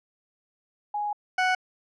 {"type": "tone pair in turn", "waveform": ["sine", "20% pulse"], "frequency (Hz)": [830.6, 741], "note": ["G#5", "F#5"], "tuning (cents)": [0, 2], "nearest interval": "major second", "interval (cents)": 198, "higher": "first", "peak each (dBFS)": [-26, -16], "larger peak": "second", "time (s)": [[0.94, 1.13], [1.38, 1.55]], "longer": "first", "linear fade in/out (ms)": 5, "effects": ["low-pass 4000 Hz 12 dB/octave"]}